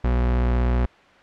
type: tone with vibrato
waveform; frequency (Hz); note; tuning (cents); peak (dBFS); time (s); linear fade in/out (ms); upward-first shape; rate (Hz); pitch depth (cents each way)
40% pulse; 61; B1; -21; -17; 0.04-0.86; 5; square; 16; 12
effects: white hiss -50 dBFS RMS until 1.22 s + low-pass 2000 Hz 12 dB/octave